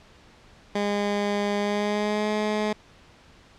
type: tone with pitch glide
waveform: 15% pulse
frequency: 204.3 to 212.2 Hz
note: G#3 to G#3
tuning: -28 to +38 cents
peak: -17 dBFS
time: 0.75-2.73 s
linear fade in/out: 5 ms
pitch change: +66 cents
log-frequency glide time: 1.58-2.3 s
effects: pink hiss -53 dBFS RMS until 3.58 s + low-pass 5000 Hz 12 dB/octave